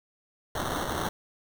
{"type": "noise with sample-and-hold", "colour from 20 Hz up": "white", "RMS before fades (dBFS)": -31, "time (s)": [0.55, 1.09], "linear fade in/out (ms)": 5, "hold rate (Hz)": 2450, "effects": []}